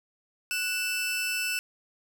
sawtooth tone pair together, 1480 / 2649 Hz, F#6 / E7, 0 / +8 cents, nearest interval minor seventh, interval 1008 cents, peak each -31 / -25 dBFS, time 0.51-1.59 s, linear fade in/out 0 ms, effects none

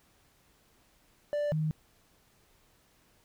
triangle / sine tone pair in turn, 587.3 / 155.56 Hz, D5 / D#3, 0 / 0 cents, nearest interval octave + major seventh, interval 2300 cents, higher first, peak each -26 / -27 dBFS, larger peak first, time 1.33-1.52 / 1.52-1.71 s, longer neither, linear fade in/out 0 ms, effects pink hiss -66 dBFS RMS until 3.24 s

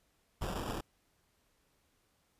pink noise with sample-and-hold, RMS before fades -38 dBFS, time 0.41-0.81 s, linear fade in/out 10 ms, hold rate 2100 Hz, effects pink hiss -74 dBFS RMS until 2.39 s + resampled to 32000 Hz

